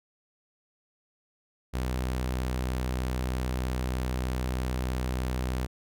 sawtooth tone, 63.2 Hz, B1, 41 cents sharp, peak -24 dBFS, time 1.73-5.67 s, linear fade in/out 20 ms, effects none

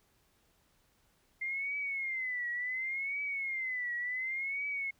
sine tone with vibrato, 2093 Hz, C7, in tune, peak -33 dBFS, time 1.41-4.91 s, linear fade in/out 10 ms, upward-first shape triangle, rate 0.69 Hz, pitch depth 160 cents each way, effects pink hiss -71 dBFS RMS until 4.99 s

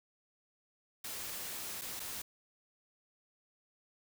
white noise with dropouts, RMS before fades -42 dBFS, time 1.04-2.22 s, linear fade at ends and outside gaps 5 ms, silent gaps 1.813-1.817 / 1.996-2 s, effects none

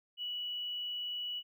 triangle tone with hard clipping, 2941 Hz, F#7, 11 cents flat, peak -36 dBFS, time 0.17-1.43 s, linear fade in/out 50 ms, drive 3 dB, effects none

